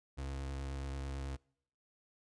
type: tone with vibrato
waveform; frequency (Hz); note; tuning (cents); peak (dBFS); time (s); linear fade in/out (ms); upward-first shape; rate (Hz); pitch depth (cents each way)
35% pulse; 68.2; C#2; -28; -37; 0.17-1.37; 20; square; 9.2; 15
effects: noise-tail reverb RT60 0.7 s tail -26 dB re dry + resampled to 22050 Hz